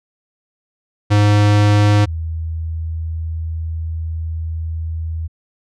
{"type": "tone pair in turn", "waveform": ["square", "sine"], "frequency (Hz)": [103.7, 80.99], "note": ["G#2", "E2"], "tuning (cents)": [-2, -30], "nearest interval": "major third", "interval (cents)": 428, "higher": "first", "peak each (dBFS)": [-10, -20], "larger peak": "first", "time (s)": [[1.1, 2.06], [2.06, 5.28]], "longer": "second", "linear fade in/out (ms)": 20, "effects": ["low-pass 6000 Hz 12 dB/octave"]}